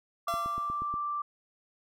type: tone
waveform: sine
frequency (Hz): 1174.7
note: D6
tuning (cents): 0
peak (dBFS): -30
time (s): 0.27-1.22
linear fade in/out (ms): 5
type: tone with exponential decay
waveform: 30% pulse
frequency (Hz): 680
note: F5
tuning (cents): -46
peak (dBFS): -28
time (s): 0.28-0.97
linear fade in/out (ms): 2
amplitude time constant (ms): 150
type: click train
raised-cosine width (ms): 3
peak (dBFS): -30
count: 6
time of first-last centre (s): 0.34-0.94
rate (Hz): 8.33
effects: none